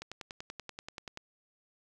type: click train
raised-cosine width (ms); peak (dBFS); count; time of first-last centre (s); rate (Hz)
0.2; -24; 13; 0.02-1.174; 10.4
effects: none